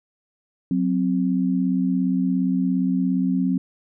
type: tone pair together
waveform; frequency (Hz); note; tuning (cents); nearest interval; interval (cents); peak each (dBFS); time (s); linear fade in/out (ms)
sine; 184.34 / 261.6; F#3 / C4; -6 / 0; tritone; 606; -21; 0.71-3.58; 2
effects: none

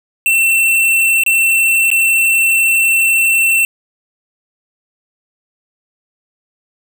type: tone with dropouts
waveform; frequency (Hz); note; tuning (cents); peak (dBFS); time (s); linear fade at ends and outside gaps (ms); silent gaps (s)
square; 2694; E7; +37; -10; 0.26-3.65; 1; 1.236-1.263 / 1.903-1.914
effects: 8-bit

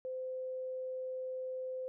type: tone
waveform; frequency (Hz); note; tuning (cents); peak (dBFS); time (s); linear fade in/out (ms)
sine; 515; C5; -28; -37; 0.05-1.88; 0
effects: none

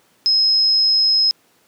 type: tone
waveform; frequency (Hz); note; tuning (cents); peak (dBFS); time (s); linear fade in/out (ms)
sine; 5130; E8; -48; -12; 0.26-1.31; 0
effects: pink hiss -57 dBFS RMS until 1.67 s + high-pass 200 Hz 12 dB/octave

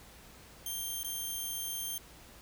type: tone with dropouts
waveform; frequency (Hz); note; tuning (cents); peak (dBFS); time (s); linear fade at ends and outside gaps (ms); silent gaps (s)
5% pulse; 3173; G7; +20; -27; 0.66-1.98; 2; 1.032-1.045
effects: added 60 Hz sine -60 dBFS peak until 2.41 s + pink hiss -55 dBFS RMS until 2.41 s

